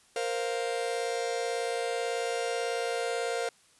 45% pulse chord, Bb suspended second, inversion none, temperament just, 466.2 / 524.4 / 699.2 Hz, Bb4 / C5 / F5, 0 / +4 / +2 cents, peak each -32 / -35 / -35 dBFS, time 0.16-3.49 s, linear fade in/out 2 ms, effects white hiss -62 dBFS RMS until 3.79 s + resampled to 24000 Hz

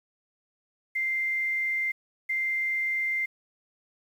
sine tone pair in turn, 2092 / 2092 Hz, C7 / C7, -1 / -1 cents, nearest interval unison, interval 0 cents, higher neither, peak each -25 dBFS, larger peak neither, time 0.95-1.92 / 2.29-3.26 s, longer neither, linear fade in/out 10 ms, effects 9-bit

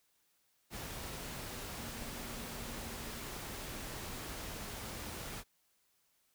sine tone in noise, 233.1 Hz, A#3, in tune, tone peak -51 dBFS, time 1.74-3.28 s, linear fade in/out 50 ms, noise pink, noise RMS -44 dBFS, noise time 0.7-5.44 s, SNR -10 dB, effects white hiss -75 dBFS RMS until 6.34 s

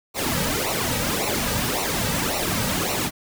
pink noise with flanger, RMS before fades -24 dBFS, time 0.14-3.11 s, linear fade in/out 50 ms, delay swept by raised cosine 0.6 to 2.9 ms, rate 1.8 Hz, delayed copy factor -0.75, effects none

